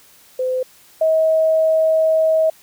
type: tone pair in turn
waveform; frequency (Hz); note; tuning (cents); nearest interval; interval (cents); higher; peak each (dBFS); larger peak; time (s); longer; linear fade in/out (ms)
sine; 512 / 637.9; C5 / D#5; -38 / +43; major third; 381; second; -17 / -12; second; 0.39-0.63 / 1.01-2.5; second; 5
effects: white hiss -49 dBFS RMS until 2.62 s